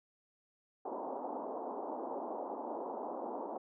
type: band-pass noise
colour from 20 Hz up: white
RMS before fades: -41 dBFS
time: 0.85-3.58 s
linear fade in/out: 5 ms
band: 240 to 960 Hz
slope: 48 dB/octave
effects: none